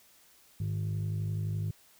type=tone pair together; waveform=sine; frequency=103.82 / 155.56 Hz; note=G#2 / D#3; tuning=0 / 0 cents; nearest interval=perfect fifth; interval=700 cents; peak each=-29 / -33 dBFS; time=0.6-1.71 s; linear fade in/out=5 ms; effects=tanh soft clip ceiling -27 dBFS + white hiss -61 dBFS RMS until 1.99 s